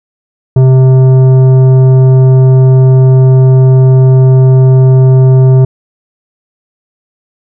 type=tone with tanh clipping; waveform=sine; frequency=130.5 Hz; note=C3; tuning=4 cents flat; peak=-3 dBFS; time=0.56-5.65 s; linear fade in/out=5 ms; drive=11 dB; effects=none